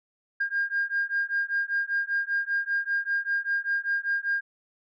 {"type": "beating tone pair", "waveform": "sine", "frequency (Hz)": [1609, 1614.1], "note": ["G6", "G#6"], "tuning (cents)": [45, -50], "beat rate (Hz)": 5.1, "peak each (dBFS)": -27, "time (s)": [0.4, 4.41], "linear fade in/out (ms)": 10, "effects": ["tanh soft clip ceiling -18 dBFS"]}